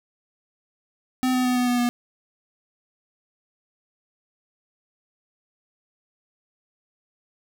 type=tone with pitch steps; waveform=square; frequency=255.8 / 253 / 250.2 / 247.5 / 244.8 / 242.1 Hz; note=C4 / B3 / B3 / B3 / B3 / B3; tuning=-39 / +42 / +23 / +4 / -15 / -34 cents; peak=-20 dBFS; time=1.23-1.89 s; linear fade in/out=0 ms; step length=110 ms; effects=none